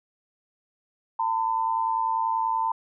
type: tone pair together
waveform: sine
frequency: 901 / 1011.3 Hz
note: A5 / B5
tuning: +41 / +41 cents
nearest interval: major second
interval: 200 cents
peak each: -24 / -27 dBFS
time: 1.19-2.72 s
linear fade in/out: 5 ms
effects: none